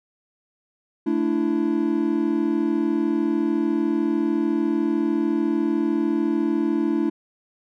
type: chord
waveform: triangle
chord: A suspended fourth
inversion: none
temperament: equal with one note detuned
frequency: 220 / 293.7 / 333.7 Hz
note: A3 / D4 / E4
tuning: 0 / 0 / +21 cents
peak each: -24 / -21 / -21 dBFS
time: 1.06-7.1 s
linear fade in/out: 10 ms
effects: none